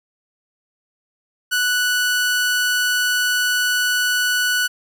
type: tone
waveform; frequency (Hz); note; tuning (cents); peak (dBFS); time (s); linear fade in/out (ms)
sawtooth; 1480; F#6; 0; -13; 1.51-4.68; 20
effects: none